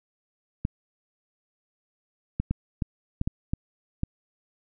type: clicks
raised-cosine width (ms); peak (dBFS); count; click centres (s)
5; -13; 8; 0.651 / 2.4 / 2.51 / 2.822 / 3.214 / 3.275 / 3.535 / 4.034
effects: none